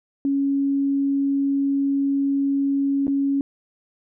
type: tone with dropouts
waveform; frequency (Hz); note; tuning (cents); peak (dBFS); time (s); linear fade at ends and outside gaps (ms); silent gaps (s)
sine; 277.4; C#4; +1; -18; 0.25-3.41; 1; 3.069-3.079
effects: none